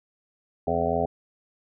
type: harmonic tone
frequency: 84.3 Hz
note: E2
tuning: 39 cents sharp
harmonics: 1 / 2 / 3 / 5 / 6 / 7 / 8 / 9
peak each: -34 / -33 / -32 / -29 / -32 / -30 / -28 / -29 dBFS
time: 0.67-1.06 s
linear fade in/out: 5 ms
effects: none